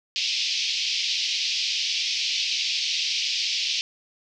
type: band-pass noise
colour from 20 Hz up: white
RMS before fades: -26 dBFS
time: 0.16-3.81 s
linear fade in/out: 0 ms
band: 2400 to 5500 Hz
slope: 48 dB/octave
effects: none